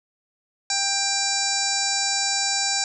harmonic tone, 790 Hz, G5, 13 cents sharp, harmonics 1 / 2 / 3 / 5 / 6 / 7 / 8 / 9 / 10, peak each -30 / -32 / -33 / -30 / -29 / -27 / -33 / -27 / -33 dBFS, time 0.7-2.84 s, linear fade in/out 2 ms, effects none

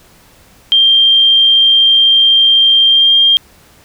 sine tone with pitch glide, 3178 to 3202 Hz, G7 to G7, +23 to +36 cents, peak -5 dBFS, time 0.72-3.37 s, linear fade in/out 0 ms, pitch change +13 cents, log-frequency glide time 2.88-3.14 s, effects pink hiss -45 dBFS RMS until 3.84 s

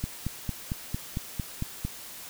click train, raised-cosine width 5 ms, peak -17 dBFS, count 9, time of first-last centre 0.04-1.85 s, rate 4.42 Hz, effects white hiss -43 dBFS RMS until 2.29 s

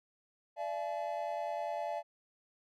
triangle tone cluster, 588 / 678 / 853 Hz, D5 / E5 / G#5, +2 / +49 / +46 cents, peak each -38 / -36 / -38 dBFS, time 0.56-2.03 s, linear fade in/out 50 ms, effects none

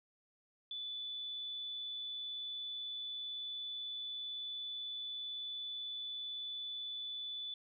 sine tone, 3479 Hz, A7, 20 cents flat, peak -40 dBFS, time 0.71-7.54 s, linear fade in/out 2 ms, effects none

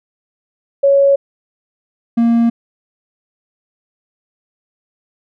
sine / triangle tone pair in turn, 556 / 232.8 Hz, C#5 / A#3, +5 / -2 cents, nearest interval octave + minor third, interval 1507 cents, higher first, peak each -7 dBFS, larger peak neither, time 0.83-1.16 / 2.17-2.5 s, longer neither, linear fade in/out 10 ms, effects none

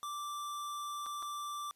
square tone with dropouts, 1173 Hz, D6, 2 cents flat, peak -39 dBFS, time 0.03-1.71 s, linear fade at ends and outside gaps 0 ms, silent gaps 1.061-1.065 / 1.224-1.227 s, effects white hiss -73 dBFS RMS until 1.75 s + resampled to 32000 Hz

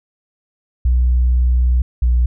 sine tone pair in turn, 61.74 / 60.43 Hz, B1 / B1, 0 / -37 cents, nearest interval unison, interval 37 cents, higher first, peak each -9 dBFS, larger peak neither, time 0.85-1.82 / 2.02-2.26 s, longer first, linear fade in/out 5 ms, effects tanh soft clip ceiling -8 dBFS

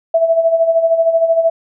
sine tone with tremolo, 659.3 Hz, E5, in tune, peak -7 dBFS, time 0.14-1.5 s, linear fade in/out 5 ms, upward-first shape sine, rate 13 Hz, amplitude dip 65%, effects none

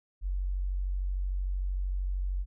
sine tone, 46.57 Hz, F#1, 12 cents sharp, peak -28 dBFS, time 0.21-2.46 s, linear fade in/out 50 ms, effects none

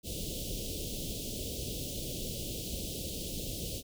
pink band-stop noise, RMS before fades -38 dBFS, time 0.03-3.83 s, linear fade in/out 50 ms, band 590 to 2900 Hz, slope 48 dB/octave, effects none

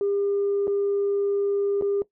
sine tone with dropouts, 401.6 Hz, G4, 42 cents sharp, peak -20 dBFS, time 0.01-2.02 s, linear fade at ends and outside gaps 1 ms, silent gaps 0.671-0.678 / 1.812-1.822 s, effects noise-tail reverb RT60 0.1 s tail -18 dB re dry + tanh soft clip ceiling -17 dBFS

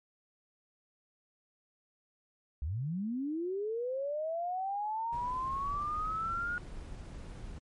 sine linear sweep, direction up, 62.6 to 1444 Hz, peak -32 dBFS, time 2.62-6.58 s, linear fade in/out 0 ms
brown noise, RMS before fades -44 dBFS, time 5.12-7.59 s, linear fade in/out 10 ms
effects MP3 48 kbps

